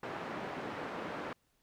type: band-pass noise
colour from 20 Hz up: pink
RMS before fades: -41 dBFS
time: 0.03-1.33 s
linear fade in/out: 2 ms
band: 240 to 1700 Hz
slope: 12 dB/octave
effects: pink hiss -75 dBFS RMS until 1.62 s